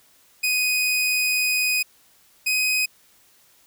sawtooth tone pair in turn, 2496 / 2510 Hz, D#7 / D#7, +5 / +15 cents, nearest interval unison, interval 10 cents, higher second, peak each -16 dBFS, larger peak neither, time 0.43-1.83 / 2.46-2.86 s, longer first, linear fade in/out 10 ms, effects white hiss -57 dBFS RMS until 3.66 s

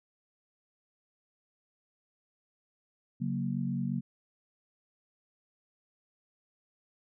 sine chord, F# major, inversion second, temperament equal with one note detuned, 138.59 / 184.46 / 233.1 Hz, C#3 / F#3 / A#3, 0 / -5 / 0 cents, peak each -34 dBFS, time 3.2-4.01 s, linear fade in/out 20 ms, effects none

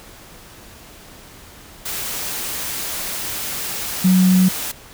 sine tone in noise, 185.1 Hz, F#3, 1 cent sharp, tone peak -10 dBFS, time 4.04-4.49 s, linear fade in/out 10 ms, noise white, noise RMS -26 dBFS, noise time 1.85-4.72 s, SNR +13 dB, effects pink hiss -42 dBFS RMS until 4.93 s

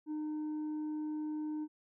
sine tone with tanh clipping, 305.4 Hz, D#4, 32 cents flat, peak -36 dBFS, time 0.06-1.68 s, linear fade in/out 50 ms, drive 3 dB, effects none

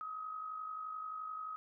sine tone with amplitude modulation, 1267 Hz, D#6, 31 cents sharp, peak -38 dBFS, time 0.01-1.56 s, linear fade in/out 0 ms, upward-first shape sine, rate 51.5 Hz, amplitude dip 50%, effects none

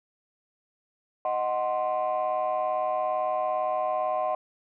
sine chord, C diminished, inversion first, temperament equal, 622.3 / 740 / 1046.5 Hz, Eb5 / Gb5 / C6, 0 / 0 / 0 cents, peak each -27 / -27 / -30 dBFS, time 1.25-4.35 s, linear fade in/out 2 ms, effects tanh soft clip ceiling -19 dBFS

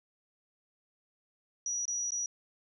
sine tone with dropouts, 5820 Hz, F#8, 29 cents flat, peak -31 dBFS, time 1.66-2.26 s, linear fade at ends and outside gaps 2 ms, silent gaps 1.854-1.879 / 2.106-2.119 s, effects none

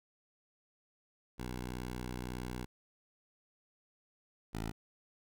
10% pulse tone pair in turn, 61.74 / 55 Hz, B1 / A1, 0 / 0 cents, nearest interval major second, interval 200 cents, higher first, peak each -31 / -29 dBFS, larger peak second, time 1.38-2.66 / 4.53-4.72 s, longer first, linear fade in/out 20 ms, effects none

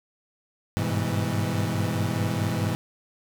30% pulse tone cluster, 99.6 / 104.4 / 123.8 / 163.3 Hz, G2 / G#2 / B2 / E3, +28 / +10 / +5 / -16 cents, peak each -27 dBFS, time 0.77-2.75 s, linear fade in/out 0 ms, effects none

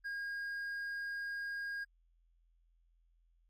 sine tone with hard clipping, 1627 Hz, G#6, 36 cents flat, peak -39 dBFS, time 0.04-1.85 s, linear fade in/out 20 ms, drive 3 dB, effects added 42 Hz sine -68 dBFS peak until 3.49 s + AAC 48 kbps

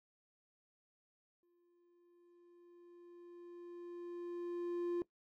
triangle tone with exponential growth, 348.4 Hz, F4, 4 cents flat, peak -31 dBFS, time 1.43-5.02 s, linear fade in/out 1 ms, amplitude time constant 780 ms, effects noise-tail reverb RT60 0.1 s tail -19 dB re dry + tanh soft clip ceiling -27 dBFS

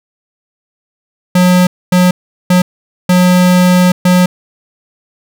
square tone bursts at uneven times, 180.7 Hz, F#3, 41 cents flat, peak -6 dBFS, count 5, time 1.35-1.67 / 1.92-2.11 / 2.5-2.62 / 3.09-3.92 / 4.05-4.26 s, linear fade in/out 5 ms, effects none

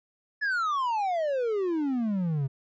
triangle exponential sweep, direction down, 1742 to 130.5 Hz, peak -23 dBFS, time 0.41-2.48 s, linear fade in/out 20 ms, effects resampled to 16000 Hz

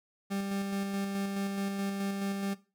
40% pulse tone with tremolo, 197.5 Hz, G3, 13 cents sharp, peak -30 dBFS, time 0.3-2.55 s, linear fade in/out 20 ms, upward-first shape square, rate 4.7 Hz, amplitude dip 30%, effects noise-tail reverb RT60 0.3 s tail -17 dB re dry

